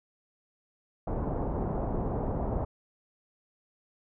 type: low-pass noise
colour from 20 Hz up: pink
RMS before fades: -31 dBFS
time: 1.07-2.65 s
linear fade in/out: 5 ms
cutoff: 870 Hz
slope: 24 dB/octave
effects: none